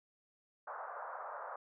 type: band-pass noise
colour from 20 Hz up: white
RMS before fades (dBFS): -45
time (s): 0.67-1.56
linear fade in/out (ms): 5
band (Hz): 530 to 1400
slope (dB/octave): 48
effects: none